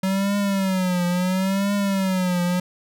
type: tone with vibrato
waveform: square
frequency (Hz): 188.8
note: F#3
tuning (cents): +35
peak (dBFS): -20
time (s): 0.03-2.6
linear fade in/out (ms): 5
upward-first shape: triangle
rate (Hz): 0.73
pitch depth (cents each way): 130
effects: none